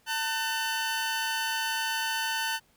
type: tone pair together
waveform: 20% pulse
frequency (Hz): 896 / 1506.9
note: A5 / F#6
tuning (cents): +31 / +31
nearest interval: major sixth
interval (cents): 900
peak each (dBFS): -26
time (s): 0.06-2.6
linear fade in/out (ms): 50
effects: pink hiss -65 dBFS RMS until 2.76 s